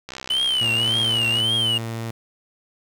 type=click train; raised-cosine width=0.2 ms; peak=-15 dBFS; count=86; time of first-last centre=0.09-1.402 s; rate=64.8 Hz
type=tone with vibrato; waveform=triangle; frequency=2987 Hz; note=F#7; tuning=16 cents sharp; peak=-17 dBFS; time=0.3-1.78 s; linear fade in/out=5 ms; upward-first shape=triangle; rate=1.8 Hz; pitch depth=160 cents each way
type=tone; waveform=sawtooth; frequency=114.2 Hz; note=A#2; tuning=35 cents flat; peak=-23 dBFS; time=0.61-2.11 s; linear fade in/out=5 ms
effects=8-bit